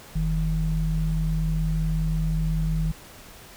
sine tone pair together, 44.55 / 158.9 Hz, F1 / D#3, +35 / +37 cents, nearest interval octave + minor seventh, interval 2202 cents, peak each -24 dBFS, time 0.15-2.92 s, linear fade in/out 10 ms, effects pink hiss -46 dBFS RMS until 3.56 s

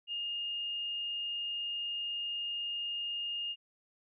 sine tone, 2834 Hz, F7, 25 cents sharp, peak -34 dBFS, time 0.07-3.56 s, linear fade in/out 50 ms, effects none

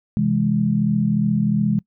sine chord, C augmented, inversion none, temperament equal, 130.81 / 164.81 / 207.7 Hz, C3 / E3 / G#3, 0 / 0 / 0 cents, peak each -23 / -22 / -18 dBFS, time 0.17-1.79 s, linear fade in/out 0 ms, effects noise-tail reverb RT60 0.1 s tail -23 dB re dry

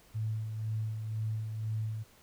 sine tone with tremolo, 109.5 Hz, A2, 8 cents flat, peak -30 dBFS, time 0.14-2.04 s, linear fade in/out 20 ms, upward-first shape sine, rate 2 Hz, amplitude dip 45%, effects pink hiss -61 dBFS RMS until 2.22 s

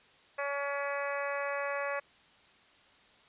harmonic tone, 282.3 Hz, C#4, 32 cents sharp, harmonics 2 / 3 / 4 / 5 / 6 / 7 / 8 / 9, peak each -35 / -43 / -39 / -43 / -40 / -42 / -46 / -46 dBFS, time 0.38-2 s, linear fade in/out 10 ms, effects white hiss -61 dBFS RMS until 3.28 s + resampled to 8000 Hz

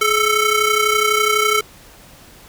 20% pulse ring-modulated tone, 880 Hz, A5, in tune, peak -6 dBFS, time 0.01-1.61 s, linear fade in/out 5 ms, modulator 456 Hz, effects pink hiss -44 dBFS RMS until 2.48 s

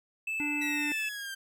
triangle tone, 2627 Hz, E7, 7 cents flat, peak -29 dBFS, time 0.27-1.09 s, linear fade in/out 5 ms
harmonic tone, 293.7 Hz, D4, in tune, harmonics 1 / 3 / 5 / 7 / 8, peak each -33 / -44 / -48 / -41 / -50 dBFS, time 0.4-0.92 s, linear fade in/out 0 ms
sawtooth exponential sweep, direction down, 1947 to 1568 Hz, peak -33 dBFS, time 0.61-1.35 s, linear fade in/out 10 ms
effects none

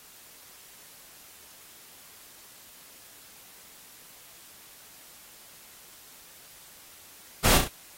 pink noise with echo, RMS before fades -21 dBFS, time 7.44-7.58 s, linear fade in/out 10 ms, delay 34 ms, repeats 3, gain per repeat -5 dB, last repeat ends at 7.682 s, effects white hiss -51 dBFS RMS until 7.97 s + AAC 48 kbps

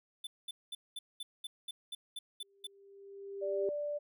square tone bursts, 3520 Hz, A7, in tune, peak -40 dBFS, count 11, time 0.24-2.67 s, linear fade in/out 5 ms, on 30 ms, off 210 ms
sine tone with exponential growth, 396.5 Hz, G4, 20 cents sharp, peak -30 dBFS, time 2.4-3.69 s, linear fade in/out 1 ms, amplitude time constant 280 ms
sine tone, 587 Hz, D5, 1 cent flat, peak -34 dBFS, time 3.41-3.99 s, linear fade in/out 20 ms
effects none

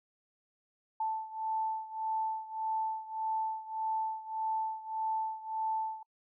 sine beating tone pair, 880 / 881.7 Hz, A5 / A5, 0 / +3 cents, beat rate 1.7 Hz, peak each -34 / -37 dBFS, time 1-6.03 s, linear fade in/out 5 ms, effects noise-tail reverb RT60 0.1 s tail -25 dB re dry

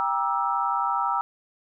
sine chord, E half-diminished seventh, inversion first, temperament just, 791.1 / 949.3 / 1186.7 / 1318.5 Hz, G5 / Bb5 / D6 / E6, +16 / +31 / +18 / 0 cents, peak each -28 / -27 / -32 / -26 dBFS, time 0-1.21 s, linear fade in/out 0 ms, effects none

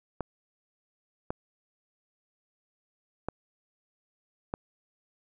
clicks, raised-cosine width 1 ms, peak -17 dBFS, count 4, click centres 0.207 / 1.305 / 3.286 / 4.539 s, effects none

